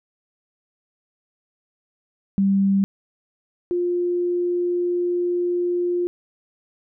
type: tone pair in turn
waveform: sine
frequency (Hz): 196 / 352.5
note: G3 / F4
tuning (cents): 0 / +16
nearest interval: minor seventh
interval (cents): 1016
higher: second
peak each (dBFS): -15 / -19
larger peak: first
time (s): 2.38-2.84 / 3.71-6.07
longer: second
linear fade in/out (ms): 0
effects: none